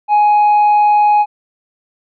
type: tone with tanh clipping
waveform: sine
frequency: 835 Hz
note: G#5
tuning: 9 cents sharp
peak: -8 dBFS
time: 0.08-1.26 s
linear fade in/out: 50 ms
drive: 2 dB
effects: none